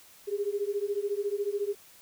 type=beating tone pair; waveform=sine; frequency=400 / 414 Hz; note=G4 / G#4; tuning=+35 / -5 cents; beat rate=14 Hz; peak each=-31 dBFS; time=0.27-1.75 s; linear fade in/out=20 ms; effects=white hiss -55 dBFS RMS until 2.01 s